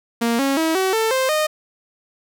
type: tone with pitch steps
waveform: sawtooth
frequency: 233.1 / 274 / 322.1 / 378.7 / 445.1 / 523.3 / 615.2 Hz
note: A#3 / C#4 / E4 / F#4 / A4 / C5 / D#5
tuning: 0 / -20 / -40 / +40 / +20 / 0 / -20 cents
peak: -13 dBFS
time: 0.21-1.47 s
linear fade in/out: 10 ms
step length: 180 ms
effects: none